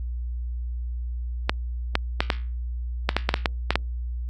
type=clicks; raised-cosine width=0.3 ms; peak=-3 dBFS; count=11; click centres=1.495 / 1.954 / 2.205 / 2.302 / 3.091 / 3.166 / 3.291 / 3.341 / 3.458 / 3.706 / 3.756 s; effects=added 60 Hz sine -27 dBFS peak until 4.29 s + Opus 48 kbps